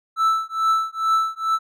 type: tone with tremolo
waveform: triangle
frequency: 1318.5 Hz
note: E6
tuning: in tune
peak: -12 dBFS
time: 0.16-1.59 s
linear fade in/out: 50 ms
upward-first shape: triangle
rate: 2.3 Hz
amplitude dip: 100%
effects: none